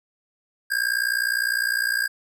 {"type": "tone with amplitude modulation", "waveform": "square", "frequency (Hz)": 1613, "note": "G6", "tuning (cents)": 49, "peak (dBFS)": -18, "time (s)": [0.7, 2.08], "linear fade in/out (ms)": 20, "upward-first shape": "sine", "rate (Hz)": 59.9, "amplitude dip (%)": 90, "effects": []}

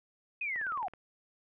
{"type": "linear sweep", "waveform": "sine", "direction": "down", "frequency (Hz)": [2547, 683], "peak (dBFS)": -32, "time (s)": [0.41, 0.88], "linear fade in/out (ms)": 5}
{"type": "click train", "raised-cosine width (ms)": 0.5, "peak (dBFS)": -33, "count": 8, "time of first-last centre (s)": [0.56, 0.936], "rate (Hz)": 18.6}
{"effects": []}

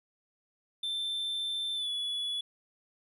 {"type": "tone with pitch glide", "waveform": "triangle", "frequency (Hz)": [3553, 3410], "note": ["A7", "G#7"], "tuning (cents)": [16, 45], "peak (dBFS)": -30, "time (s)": [0.83, 2.41], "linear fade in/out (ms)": 5, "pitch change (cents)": -71, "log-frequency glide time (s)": [1.75, 1.89], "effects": []}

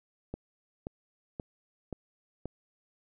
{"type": "click train", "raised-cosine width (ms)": 2, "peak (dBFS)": -23, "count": 5, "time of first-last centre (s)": [0.34, 2.456], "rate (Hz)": 1.89, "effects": []}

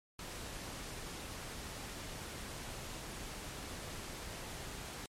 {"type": "noise", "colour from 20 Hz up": "pink", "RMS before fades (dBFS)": -45, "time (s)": [0.19, 5.06], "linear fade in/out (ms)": 2, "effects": ["low-pass 11000 Hz 12 dB/octave", "MP3 64 kbps"]}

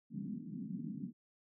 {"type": "band-pass noise", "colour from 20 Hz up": "white", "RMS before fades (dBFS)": -43, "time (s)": [0.1, 1.13], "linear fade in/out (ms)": 50, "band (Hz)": [150, 260], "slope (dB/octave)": 48, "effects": []}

